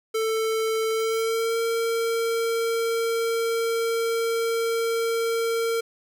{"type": "tone with pitch glide", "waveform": "square", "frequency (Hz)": [443.5, 458.3], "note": ["A4", "A#4"], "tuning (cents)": [14, -29], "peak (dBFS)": -23, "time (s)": [0.14, 5.81], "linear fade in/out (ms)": 10, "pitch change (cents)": 57, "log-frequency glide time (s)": [0.9, 1.59], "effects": []}